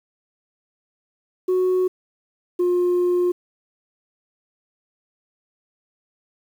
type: tone pair in turn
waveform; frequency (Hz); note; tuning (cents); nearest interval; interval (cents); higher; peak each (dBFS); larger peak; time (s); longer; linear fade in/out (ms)
sine; 368.4 / 355.9; F#4 / F4; -7 / +33; minor second; 60; first; -14; neither; 1.48-1.88 / 2.59-3.32; second; 10
effects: tanh soft clip ceiling -15 dBFS + 8-bit